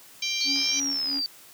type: harmonic tone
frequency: 788 Hz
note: G5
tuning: 9 cents sharp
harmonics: 3 / 4 / 5 / 6 / 7 / 8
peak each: -31 / -32 / -33 / -34 / -34 / -35 dBFS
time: 0.22-0.8 s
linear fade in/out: 5 ms
type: exponential two-way sweep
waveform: sine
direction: up then down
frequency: 4358 to 5880 to 4578 Hz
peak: -25 dBFS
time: 0.41-1.26 s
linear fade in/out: 0 ms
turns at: 0.78 s
type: tone with tremolo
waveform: triangle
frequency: 277.2 Hz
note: C#4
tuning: in tune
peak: -29 dBFS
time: 0.44-1.22 s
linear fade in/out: 50 ms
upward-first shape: sine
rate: 3 Hz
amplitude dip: 95%
type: click train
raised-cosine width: 0.3 ms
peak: -26 dBFS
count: 45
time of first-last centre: 0.56-1.186 s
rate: 70.3 Hz
effects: white hiss -50 dBFS RMS until 1.53 s + high-pass 100 Hz 12 dB/octave